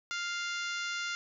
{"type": "harmonic tone", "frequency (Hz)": 698.5, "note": "F5", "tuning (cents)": 0, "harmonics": [2, 3, 4, 5, 6, 7, 8, 9, 10], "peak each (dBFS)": [-36, -40, -42, -44, -46, -47, -48, -49, -50], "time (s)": [0.11, 1.15], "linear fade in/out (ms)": 0, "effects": []}